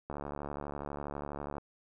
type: click train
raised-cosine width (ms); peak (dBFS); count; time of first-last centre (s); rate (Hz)
1; -25; 108; 0.1-1.582; 72.2
effects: none